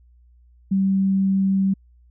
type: tone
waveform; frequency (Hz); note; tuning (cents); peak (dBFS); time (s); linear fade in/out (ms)
sine; 193.3; G3; -24; -16; 0.71-1.74; 10
effects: added 60 Hz sine -50 dBFS peak until 2.1 s